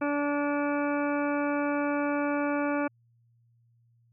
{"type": "harmonic tone", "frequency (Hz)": 289.3, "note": "D4", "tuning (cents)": -26, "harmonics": [1, 2, 3, 4, 5, 6, 8, 9], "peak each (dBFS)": [-28, -31, -36, -37, -36, -44, -41, -47], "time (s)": [0.01, 2.88], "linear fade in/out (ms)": 10, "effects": ["added 117 Hz sine -62 dBFS peak until 4.12 s"]}